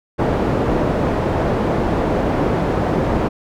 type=low-pass noise; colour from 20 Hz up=white; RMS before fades=-18 dBFS; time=0.18-3.29 s; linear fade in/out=20 ms; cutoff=550 Hz; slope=12 dB/octave; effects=none